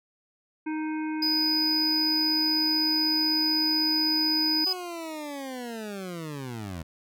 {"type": "harmonic tone", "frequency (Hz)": 311.1, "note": "D#4", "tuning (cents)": 0, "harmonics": [1, 3, 5, 7, 8], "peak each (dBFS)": [-28, -38, -42, -45, -46], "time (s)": [0.66, 4.65], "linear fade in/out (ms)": 10}
{"type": "tone", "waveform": "triangle", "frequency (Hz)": 4978, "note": "D#8", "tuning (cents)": 0, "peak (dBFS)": -22, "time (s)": [1.22, 4.73], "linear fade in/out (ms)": 5}
{"type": "linear sweep", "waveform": "20% pulse", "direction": "down", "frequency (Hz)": [377.7, 77.78], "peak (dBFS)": -29, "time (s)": [4.66, 6.83], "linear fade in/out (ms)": 10}
{"effects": []}